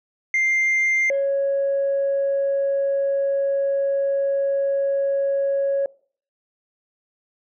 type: tone pair in turn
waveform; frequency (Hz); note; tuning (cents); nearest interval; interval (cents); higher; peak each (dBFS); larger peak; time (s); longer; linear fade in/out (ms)
sine; 2098 / 553.4; C7 / C#5; +4 / -3; octave + major seventh; 2307; first; -15 / -17; first; 0.34-1.1 / 1.1-5.86; second; 2
effects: noise-tail reverb RT60 0.5 s tail -23 dB re dry + tanh soft clip ceiling -15 dBFS